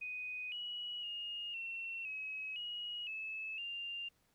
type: tone with pitch steps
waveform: sine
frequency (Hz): 2494 / 2920 / 2849 / 2711 / 2557 / 2897 / 2604 / 2793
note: D#7 / F#7 / F7 / E7 / D#7 / F#7 / E7 / F7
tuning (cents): +3 / -24 / +34 / +48 / +47 / -37 / -22 / -1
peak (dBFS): -40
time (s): 0.01-4.09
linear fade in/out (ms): 10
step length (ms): 510
effects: pink hiss -75 dBFS RMS until 4.34 s